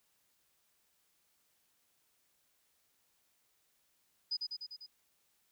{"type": "tone with echo", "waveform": "sine", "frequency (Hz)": 4978, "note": "D#8", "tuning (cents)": 0, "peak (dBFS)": -32, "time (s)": [4.31, 4.37], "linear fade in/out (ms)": 10, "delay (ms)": 99, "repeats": 5, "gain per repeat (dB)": -3, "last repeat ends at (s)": 4.865, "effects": ["white hiss -75 dBFS RMS until 5.51 s"]}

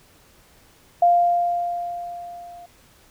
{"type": "tone with level ramp", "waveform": "sine", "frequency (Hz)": 698, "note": "F5", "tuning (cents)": -1, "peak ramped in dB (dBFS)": [-11, -39], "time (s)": [1.02, 2.66], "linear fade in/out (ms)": 5, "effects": ["pink hiss -54 dBFS RMS until 3.1 s"]}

